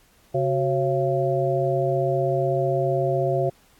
harmonic tone with a mistuned harmonic, 135.8 Hz, C#3, 35 cents flat, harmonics 1 / 3 / 4 / 5, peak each -25 / -25 / -25 / -25 dBFS, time 0.34-3.5 s, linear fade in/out 10 ms, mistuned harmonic 3, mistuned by -150 cents, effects pink hiss -58 dBFS RMS until 3.79 s + AAC 64 kbps

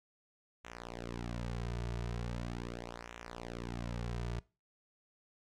sawtooth tone with flanger, 58.9 Hz, A#1, 19 cents sharp, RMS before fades -41 dBFS, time 0.64-4.4 s, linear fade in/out 10 ms, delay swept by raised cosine 0.21 to 3.81 ms, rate 0.4 Hz, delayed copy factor -0.9, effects noise-tail reverb RT60 0.3 s tail -21 dB re dry + low-pass 7000 Hz 12 dB/octave

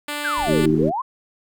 5% pulse tone, 293.7 Hz, D4, in tune, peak -14 dBFS, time 0.08-0.66 s, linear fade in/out 5 ms
sine exponential two-way sweep, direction down then up, 1693 to 287.6 to 1106 Hz, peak -21 dBFS, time 0.24-1.02 s, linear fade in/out 10 ms, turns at 0.7 s
brown noise, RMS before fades -34 dBFS, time 0.37-0.9 s, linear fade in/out 10 ms
harmonic tone, 77.9 Hz, D#2, 3 cents sharp, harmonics 2 / 3 / 4 / 5, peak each -22 / -22 / -21 / -21 dBFS, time 0.46-0.92 s, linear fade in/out 50 ms
effects none

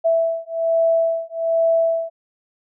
sine beating tone pair, 659.3 / 660.5 Hz, E5 / E5, 0 / +3 cents, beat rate 1.2 Hz, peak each -19 dBFS, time 0.04-2.1 s, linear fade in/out 20 ms, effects none

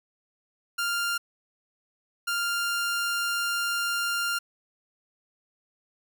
sawtooth tone bursts at uneven times, 1396.9 Hz, F6, in tune, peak -22 dBFS, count 2, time 0.78-1.18 / 2.27-4.39 s, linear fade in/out 10 ms, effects none

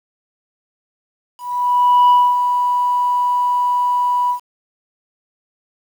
sine tone with ADSR envelope, 982 Hz, B5, 10 cents flat, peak -5 dBFS, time 1.38-4.4 s, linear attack 720 ms, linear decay 250 ms, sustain -8 dB, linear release 100 ms, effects tanh soft clip ceiling -6 dBFS + 7-bit

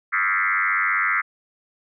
sine tone with frequency modulation, 1680 Hz, G#6, 19 cents sharp, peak -18 dBFS, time 0.12-1.22 s, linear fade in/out 20 ms, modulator 95.4 Hz, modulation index 4.9, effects none

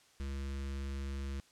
square tone with notch filter, 68.5 Hz, C#2, 20 cents flat, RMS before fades -39 dBFS, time 0.2-1.4 s, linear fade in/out 0 ms, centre 730 Hz, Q 1, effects white hiss -65 dBFS RMS until 1.51 s + low-pass 8000 Hz 12 dB/octave

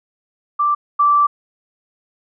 sine tone pair in turn, 1174.7 / 1166.6 Hz, D6 / D6, 0 / -12 cents, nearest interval unison, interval 12 cents, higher first, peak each -13 / -10 dBFS, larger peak second, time 0.59-0.75 / 0.99-1.27 s, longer second, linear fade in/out 10 ms, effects none

